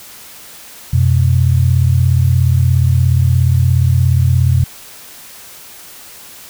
sine tone pair together, 89.3 / 126.29 Hz, F2 / B2, +39 / +39 cents, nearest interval tritone, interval 600 cents, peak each -11 dBFS, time 0.93-4.64 s, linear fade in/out 5 ms, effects white hiss -36 dBFS RMS until 6.49 s

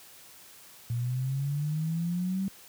sine exponential sweep, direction up, 117.1 to 196 Hz, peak -27 dBFS, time 0.9-2.48 s, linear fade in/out 0 ms, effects white hiss -52 dBFS RMS until 2.68 s + high-pass 60 Hz 12 dB/octave

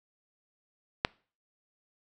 click, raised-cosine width 0.3 ms, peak -7 dBFS, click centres 1.049 s, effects noise-tail reverb RT60 0.4 s tail -25 dB re dry

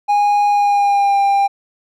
triangle tone with pitch glide, 822 to 796.8 Hz, G#5 to G5, -18 to +28 cents, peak -9 dBFS, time 0.08-1.48 s, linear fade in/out 20 ms, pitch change -54 cents, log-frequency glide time 0.48-1.18 s, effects none

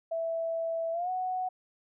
sine tone with pitch glide, 659.3 to 740 Hz, E5 to F#5, 0 to 0 cents, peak -29 dBFS, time 0.11-1.49 s, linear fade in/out 10 ms, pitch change +200 cents, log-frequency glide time 0.92-1.1 s, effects none

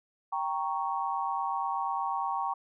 sine chord, G diminished, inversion none, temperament equal, 784 / 932.3 / 1108.7 Hz, G5 / Bb5 / Db6, 0 / 0 / 0 cents, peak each -33 dBFS, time 0.32-2.54 s, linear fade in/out 10 ms, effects none

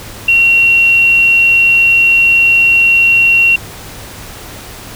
sine tone, 2740 Hz, F7, 34 cents flat, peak -5 dBFS, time 0.28-3.56 s, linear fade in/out 5 ms, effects added 104 Hz sine -37 dBFS peak until 4.95 s + pink hiss -30 dBFS RMS until 4.95 s

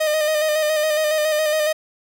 45% pulse tone with vibrato, 615 Hz, D#5, 20 cents flat, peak -17 dBFS, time 0-1.73 s, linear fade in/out 10 ms, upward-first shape square, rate 7.2 Hz, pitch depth 30 cents each way, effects none

